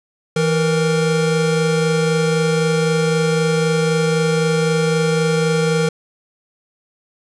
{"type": "tone pair together", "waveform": "square", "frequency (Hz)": [163.36, 466.2], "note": ["E3", "A#4"], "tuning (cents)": [-15, 0], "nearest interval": "octave + tritone", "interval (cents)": 1815, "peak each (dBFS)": -18, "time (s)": [0.36, 5.89], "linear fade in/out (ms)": 5, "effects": ["resampled to 22050 Hz", "7-bit"]}